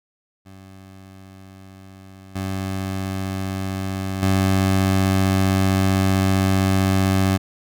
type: tone with level steps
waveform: 20% pulse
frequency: 95.5 Hz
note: G2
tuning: 45 cents flat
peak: -36 / -19 / -11 dBFS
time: 0.45-7.38 s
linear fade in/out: 20 ms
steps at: 2.35 / 4.22 s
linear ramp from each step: 10 ms
effects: none